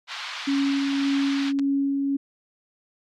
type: band-pass noise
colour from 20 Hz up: white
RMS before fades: -34 dBFS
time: 0.07-1.53 s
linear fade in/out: 50 ms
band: 850 to 4200 Hz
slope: 24 dB/octave
type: tone with tremolo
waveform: sine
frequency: 277.4 Hz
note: C#4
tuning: 1 cent sharp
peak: -19 dBFS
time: 0.47-2.17 s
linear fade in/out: 10 ms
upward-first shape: sine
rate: 1.8 Hz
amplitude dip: 25%
type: clicks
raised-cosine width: 0.2 ms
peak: -21 dBFS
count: 2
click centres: 1.589 / 1.595 s
effects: MP3 64 kbps